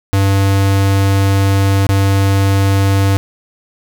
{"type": "tone with dropouts", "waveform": "square", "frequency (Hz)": 98, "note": "G2", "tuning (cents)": 0, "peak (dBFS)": -10, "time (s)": [0.13, 3.17], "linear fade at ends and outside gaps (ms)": 0, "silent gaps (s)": [1.867, 1.891], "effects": []}